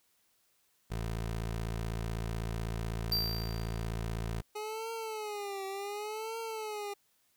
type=tone; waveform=20% pulse; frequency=56 Hz; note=A1; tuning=31 cents sharp; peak=-29 dBFS; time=0.9-4.42 s; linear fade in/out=20 ms
type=tone with exponential decay; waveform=square; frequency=4699 Hz; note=D8; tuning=in tune; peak=-27 dBFS; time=3.12-3.86 s; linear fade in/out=1 ms; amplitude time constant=160 ms
type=tone with vibrato; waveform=25% pulse; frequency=419.9 Hz; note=G#4; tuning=19 cents sharp; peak=-33 dBFS; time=4.55-6.94 s; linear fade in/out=10 ms; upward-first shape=triangle; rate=0.68 Hz; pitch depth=150 cents each way
effects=white hiss -72 dBFS RMS until 7.36 s